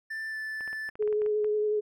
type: tone with pitch glide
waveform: triangle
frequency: 1772 to 1753.7 Hz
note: A6 to A6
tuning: +12 to -6 cents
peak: -31 dBFS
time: 0.1-0.9 s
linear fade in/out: 10 ms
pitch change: -18 cents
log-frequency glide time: 0.28-0.37 s
type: clicks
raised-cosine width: 0.5 ms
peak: -31 dBFS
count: 11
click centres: 0.608 / 0.677 / 0.73 / 0.89 / 0.955 / 1.025 / 1.076 / 1.127 / 1.219 / 1.262 / 1.445 s
type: tone with vibrato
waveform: sine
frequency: 423.1 Hz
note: G#4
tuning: 32 cents sharp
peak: -24 dBFS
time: 0.99-1.81 s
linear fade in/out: 20 ms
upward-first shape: sine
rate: 11 Hz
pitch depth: 18 cents each way
effects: none